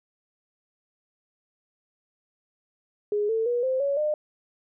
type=tone with pitch steps; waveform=sine; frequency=415.3 / 447.7 / 482.6 / 520.2 / 560.8 / 604.5 Hz; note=G#4 / A4 / B4 / C5 / C#5 / D5; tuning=0 / +30 / -40 / -10 / +20 / +50 cents; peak=-22 dBFS; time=3.12-4.14 s; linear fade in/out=2 ms; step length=170 ms; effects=none